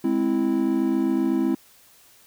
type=chord; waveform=triangle; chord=Ab augmented; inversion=none; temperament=equal; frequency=207.7 / 261.6 / 329.6 Hz; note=Ab3 / C4 / E4; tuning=0 / 0 / 0 cents; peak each=-25 / -21 / -21 dBFS; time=0.04-1.55 s; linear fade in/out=5 ms; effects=white hiss -54 dBFS RMS until 2.26 s